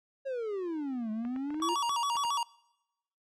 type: exponential two-way sweep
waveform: triangle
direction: down then up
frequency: 554.4 to 212.6 to 356.2 Hz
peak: -30 dBFS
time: 0.25-1.75 s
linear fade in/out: 20 ms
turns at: 1.11 s
type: clicks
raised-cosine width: 0.5 ms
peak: -32 dBFS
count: 8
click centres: 1.251 / 1.362 / 1.505 / 1.544 / 1.601 / 1.894 / 2.155 / 2.25 s
type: tone with vibrato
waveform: square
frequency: 1033 Hz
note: C6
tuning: 22 cents flat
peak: -29 dBFS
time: 1.62-2.43 s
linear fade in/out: 2 ms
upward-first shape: square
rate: 7.3 Hz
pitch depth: 160 cents each way
effects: noise-tail reverb RT60 0.9 s tail -23 dB re dry + low-pass 9000 Hz 12 dB/octave